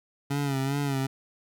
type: tone with vibrato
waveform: 25% pulse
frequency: 138.59 Hz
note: C#3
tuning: in tune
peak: -22 dBFS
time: 0.3-1.07 s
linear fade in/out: 10 ms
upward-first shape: sine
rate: 2.5 Hz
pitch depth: 63 cents each way
effects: none